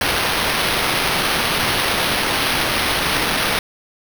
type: noise with sample-and-hold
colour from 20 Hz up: blue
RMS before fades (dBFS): -19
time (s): 0.01-3.59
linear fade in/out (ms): 2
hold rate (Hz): 7350
effects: none